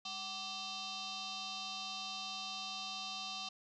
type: tone with frequency modulation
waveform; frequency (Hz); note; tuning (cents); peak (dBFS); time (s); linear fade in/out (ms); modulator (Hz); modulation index
sine; 204.3; G#3; -28; -40; 0.05-3.49; 5; 964; 5.2
effects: none